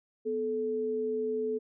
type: tone pair together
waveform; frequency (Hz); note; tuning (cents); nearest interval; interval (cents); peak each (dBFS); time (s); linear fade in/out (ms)
sine; 247.9 / 435; B3 / A4; +7 / -20; minor seventh; 973; -37 / -29; 0.25-1.59; 20
effects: none